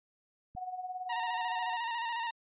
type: click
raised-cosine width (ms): 5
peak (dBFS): -36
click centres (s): 0.551
type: tone with tremolo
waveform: sine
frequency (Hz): 736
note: F#5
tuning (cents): -9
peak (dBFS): -34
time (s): 0.56-1.78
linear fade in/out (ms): 20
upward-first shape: sine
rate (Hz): 18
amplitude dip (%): 65
type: tone with vibrato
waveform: sawtooth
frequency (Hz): 932.3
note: A#5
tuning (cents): 0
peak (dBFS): -29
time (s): 1.09-2.31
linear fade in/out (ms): 10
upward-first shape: square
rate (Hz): 14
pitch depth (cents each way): 37
effects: resampled to 8000 Hz